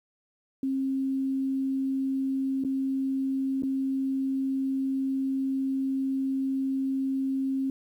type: tone with dropouts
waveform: sine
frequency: 267.8 Hz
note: C4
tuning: 40 cents sharp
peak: -25 dBFS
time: 0.63-7.7 s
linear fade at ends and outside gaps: 2 ms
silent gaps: 2.639-2.648 / 3.623-3.633 s
effects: 10-bit